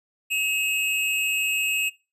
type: tone pair together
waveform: square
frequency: 2568 / 2794 Hz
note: E7 / F7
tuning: -46 / 0 cents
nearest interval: minor second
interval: 146 cents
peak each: -25 / -28 dBFS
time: 0.3-1.9 s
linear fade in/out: 20 ms
effects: noise-tail reverb RT60 0.3 s tail -22 dB re dry + resampled to 32000 Hz